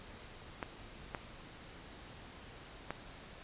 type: clicks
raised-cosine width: 0.5 ms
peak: -22 dBFS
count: 3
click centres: 0.628 / 1.148 / 2.906 s
effects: pink hiss -52 dBFS RMS until 3.43 s + resampled to 8000 Hz

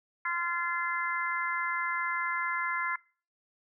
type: harmonic tone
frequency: 344.7 Hz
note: F4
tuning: 23 cents flat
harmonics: 3 / 4 / 5 / 6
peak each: -34 / -34 / -34 / -34 dBFS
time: 0.25-2.96 s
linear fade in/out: 5 ms
effects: noise-tail reverb RT60 0.4 s tail -23 dB re dry

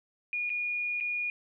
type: tone with dropouts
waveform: sine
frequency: 2440 Hz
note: D#7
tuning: 34 cents flat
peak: -29 dBFS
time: 0.33-1.3 s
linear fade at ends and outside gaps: 1 ms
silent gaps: 0.495-0.501 / 1.002-1.008 s
effects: none

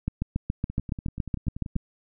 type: two click trains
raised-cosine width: 5 ms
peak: -13 / -22 dBFS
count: 13 / 12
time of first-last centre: 0.08-1.763 / 0.7-1.758 s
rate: 7.13 / 10.4 Hz
effects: none

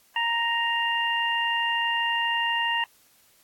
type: harmonic tone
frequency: 932.3 Hz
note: A#5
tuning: in tune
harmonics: 1 / 2 / 3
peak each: -27 / -27 / -27 dBFS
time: 0.16-2.84 s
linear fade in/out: 2 ms
effects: white hiss -60 dBFS RMS until 3.43 s + AAC 64 kbps

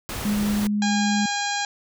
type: noise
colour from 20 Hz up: pink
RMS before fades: -31 dBFS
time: 0.09-0.67 s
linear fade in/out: 0 ms
type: tone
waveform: sine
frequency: 207.7 Hz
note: G#3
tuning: in tune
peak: -20 dBFS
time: 0.25-1.26 s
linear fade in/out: 5 ms
type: harmonic tone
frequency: 814 Hz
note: G#5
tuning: 35 cents flat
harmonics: 1 / 2 / 3 / 4 / 5 / 6 / 7 / 8 / 9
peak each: -27 / -29 / -34 / -34 / -32 / -38 / -36 / -37 / -35 dBFS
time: 0.82-1.65 s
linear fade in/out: 2 ms
effects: none

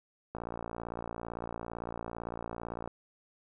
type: click train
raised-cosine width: 1 ms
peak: -24 dBFS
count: 147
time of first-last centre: 0.35-2.876 s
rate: 57.8 Hz
effects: none

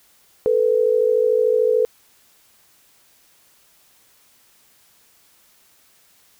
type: tone pair together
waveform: sine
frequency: 440.4 / 493.9 Hz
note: A4 / B4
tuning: +2 / 0 cents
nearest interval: major second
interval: 198 cents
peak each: -17 dBFS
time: 0.46-1.85 s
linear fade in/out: 0 ms
effects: white hiss -56 dBFS RMS until 6.39 s

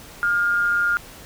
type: tone with amplitude modulation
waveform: sine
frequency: 1412 Hz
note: F6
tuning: 19 cents sharp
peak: -15 dBFS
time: 0.23-0.97 s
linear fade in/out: 0 ms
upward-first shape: sine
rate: 183 Hz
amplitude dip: 45%
effects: pink hiss -42 dBFS RMS until 1.25 s

